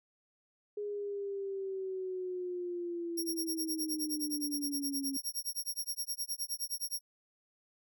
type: linear sweep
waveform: sine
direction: down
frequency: 415.3 to 271.5 Hz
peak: -35 dBFS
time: 0.77-5.17 s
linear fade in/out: 5 ms
type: tone with tremolo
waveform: 15% pulse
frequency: 5588 Hz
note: F8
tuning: in tune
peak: -27 dBFS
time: 3.17-7.01 s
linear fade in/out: 10 ms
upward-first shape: sine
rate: 9.6 Hz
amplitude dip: 100%
effects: none